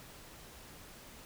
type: silence
effects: pink hiss -53 dBFS RMS until 1.25 s